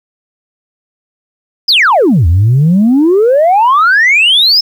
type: exponential two-way sweep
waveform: sine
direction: down then up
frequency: 5320 to 79 to 5320 Hz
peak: -3 dBFS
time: 1.68-4.61 s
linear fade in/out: 10 ms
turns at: 2.27 s
effects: tanh soft clip ceiling -2 dBFS + 7-bit